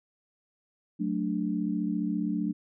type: chord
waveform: sine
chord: D major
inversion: first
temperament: equal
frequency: 185 / 220 / 293.7 Hz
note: F#3 / A3 / D4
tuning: 0 / 0 / 0 cents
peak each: -31 dBFS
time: 0.99-2.53 s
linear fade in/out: 20 ms
effects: none